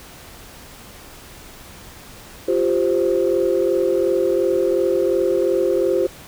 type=chord; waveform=sine; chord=F suspended second; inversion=none; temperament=equal; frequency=349.2 / 392 / 523.3 Hz; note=F4 / G4 / C5; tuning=0 / 0 / 0 cents; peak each=-19 dBFS; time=2.48-6.07 s; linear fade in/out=5 ms; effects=tanh soft clip ceiling -8 dBFS + pink hiss -41 dBFS RMS until 6.27 s